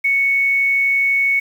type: tone with quantisation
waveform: sine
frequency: 2217 Hz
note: C#7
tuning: in tune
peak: -13 dBFS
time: 0.04-1.4 s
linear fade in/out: 10 ms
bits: 7
effects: none